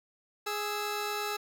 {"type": "tone pair together", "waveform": "15% pulse", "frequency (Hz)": [415.3, 1314.3], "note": ["G#4", "E6"], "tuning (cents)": [0, -6], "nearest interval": "octave + minor sixth", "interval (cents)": 1994, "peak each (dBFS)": [-27, -30], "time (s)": [0.46, 1.37], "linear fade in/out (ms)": 10, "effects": []}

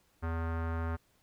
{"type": "tone with low-pass filter", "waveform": "square", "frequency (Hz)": 82.41, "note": "E2", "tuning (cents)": 0, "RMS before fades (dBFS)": -34, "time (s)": [0.22, 0.97], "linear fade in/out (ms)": 20, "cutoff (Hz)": 1400, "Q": 2.5, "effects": ["pink hiss -70 dBFS RMS until 1.22 s"]}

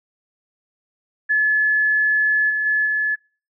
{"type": "tone with level steps", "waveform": "sine", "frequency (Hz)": 1717, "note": "A6", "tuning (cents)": -43, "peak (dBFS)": [-14, -18, -15, -17], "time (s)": [1.29, 3.16], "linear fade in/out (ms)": 20, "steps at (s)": [2.49, 2.65, 2.85], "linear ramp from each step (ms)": 20, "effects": ["noise-tail reverb RT60 0.4 s tail -25 dB re dry"]}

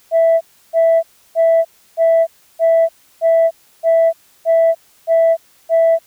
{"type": "tone bursts", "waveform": "sine", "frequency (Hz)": 659.3, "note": "E5", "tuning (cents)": 0, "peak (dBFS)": -7, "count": 10, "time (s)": [0.11, 5.99], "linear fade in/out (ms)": 50, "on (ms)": 300, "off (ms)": 320, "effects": ["tanh soft clip ceiling -6 dBFS", "white hiss -52 dBFS RMS until 6.06 s"]}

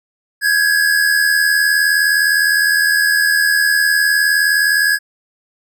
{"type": "tone pair together", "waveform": "square", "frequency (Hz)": [1600, 1679.6], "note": ["G6", "G#6"], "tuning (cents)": [35, 19], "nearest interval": "minor second", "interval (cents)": 84, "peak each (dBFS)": [-19, -13], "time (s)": [0.41, 4.99], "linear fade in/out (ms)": 50, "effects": []}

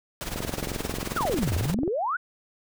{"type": "noise with tremolo", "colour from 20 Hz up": "pink", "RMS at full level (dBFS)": -31, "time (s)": [0.21, 1.74], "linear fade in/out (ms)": 0, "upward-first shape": "sine", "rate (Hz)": 19, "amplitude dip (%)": 70}
{"type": "click train", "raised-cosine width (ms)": 2, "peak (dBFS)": -17, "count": 35, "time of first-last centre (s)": [0.36, 1.878], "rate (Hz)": 22.4}
{"type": "exponential two-way sweep", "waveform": "sine", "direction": "down then up", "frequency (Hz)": [1555, 77.6, 1555], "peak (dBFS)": -24, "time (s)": [1.16, 2.17], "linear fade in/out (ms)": 10, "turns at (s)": 1.55}
{"effects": []}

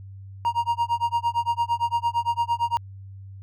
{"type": "tone with tremolo", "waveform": "triangle", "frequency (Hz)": 940, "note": "A#5", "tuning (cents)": 14, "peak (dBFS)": -16, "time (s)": [0.45, 2.77], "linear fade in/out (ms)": 0, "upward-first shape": "sine", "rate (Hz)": 8.8, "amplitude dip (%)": 100, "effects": ["added 97 Hz sine -38 dBFS peak until 3.42 s"]}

